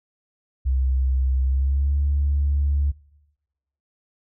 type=tone with pitch glide; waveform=sine; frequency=65.41 to 71.33 Hz; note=C2 to D2; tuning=0 to -50 cents; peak=-17 dBFS; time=0.65-2.92 s; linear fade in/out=20 ms; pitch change=+150 cents; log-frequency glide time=1.43-1.96 s; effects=noise-tail reverb RT60 1.0 s tail -22 dB re dry + tanh soft clip ceiling -13 dBFS